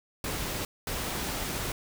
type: noise bursts at uneven times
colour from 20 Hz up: pink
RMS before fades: -33 dBFS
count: 2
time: 0.24-0.65 / 0.87-1.72 s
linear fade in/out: 2 ms
effects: none